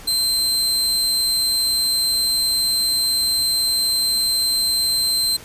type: tone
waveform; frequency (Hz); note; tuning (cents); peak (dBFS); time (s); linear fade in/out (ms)
sawtooth; 4116; C8; -29; -14; 0.07-5.37; 10
effects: pink hiss -40 dBFS RMS until 5.44 s + resampled to 32000 Hz

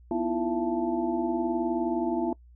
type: tone cluster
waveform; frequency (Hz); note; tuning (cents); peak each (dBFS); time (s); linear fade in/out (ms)
sine; 247.1 / 319.9 / 339.2 / 677 / 877; B3 / D#4 / E4 / E5 / A5; +1 / +48 / +50 / +46 / -6; -31 / -33 / -28 / -34 / -35; 0.11-2.33; 2
effects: noise-tail reverb RT60 0.1 s tail -24 dB re dry + added 60 Hz sine -50 dBFS peak until 2.55 s

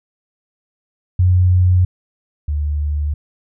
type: tone pair in turn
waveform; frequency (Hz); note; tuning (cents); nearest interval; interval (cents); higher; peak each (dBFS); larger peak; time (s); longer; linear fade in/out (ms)
sine; 90.7 / 73.97; F#2 / D2; -34 / +13; major third; 353; first; -9 / -16; first; 1.19-1.85 / 2.48-3.14; neither; 5
effects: none

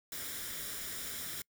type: noise with comb filter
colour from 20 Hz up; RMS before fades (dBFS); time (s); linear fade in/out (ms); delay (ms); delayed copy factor
white; -41; 0.12-1.42; 2; 0.56; +0.55
effects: noise-tail reverb RT60 0.1 s tail -26 dB re dry

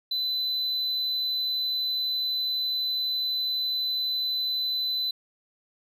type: tone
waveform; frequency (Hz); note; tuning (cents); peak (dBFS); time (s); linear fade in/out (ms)
triangle; 4014; B7; +27; -24; 0.11-5.11; 5
effects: none

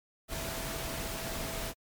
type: tone in noise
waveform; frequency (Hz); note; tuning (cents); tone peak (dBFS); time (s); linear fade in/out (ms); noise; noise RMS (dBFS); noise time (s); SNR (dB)
sine; 659.3; E5; 0; -44; 0.28-1.74; 50; pink; -37; 0.28-1.74; -10
effects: MP3 96 kbps

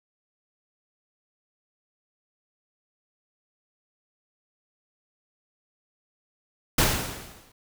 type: noise with exponential decay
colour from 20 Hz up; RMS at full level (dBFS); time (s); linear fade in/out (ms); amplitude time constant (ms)
pink; -18; 6.78-7.52; 5; 160
effects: none

